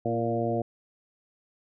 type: harmonic tone with a mistuned harmonic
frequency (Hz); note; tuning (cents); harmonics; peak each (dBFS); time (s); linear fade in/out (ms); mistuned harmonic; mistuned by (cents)
116.54; A#2; 0; 1 / 2 / 3 / 4 / 5 / 6; -32 / -32 / -32 / -32 / -32 / -32; 0.05-0.62; 5; 3; -26
effects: none